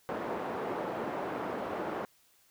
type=band-pass noise; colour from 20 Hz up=pink; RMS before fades=-36 dBFS; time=0.09-2.05 s; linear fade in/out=0 ms; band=320 to 1000 Hz; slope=12 dB/octave; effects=white hiss -66 dBFS RMS until 2.5 s